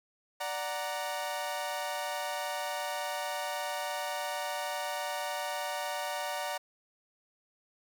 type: chord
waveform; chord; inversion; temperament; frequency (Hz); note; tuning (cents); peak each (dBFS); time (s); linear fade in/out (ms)
sawtooth; D augmented; none; equal; 587.3 / 740 / 932.3; D5 / F#5 / A#5; 0 / 0 / 0; -34; 0.4-6.58; 10
effects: none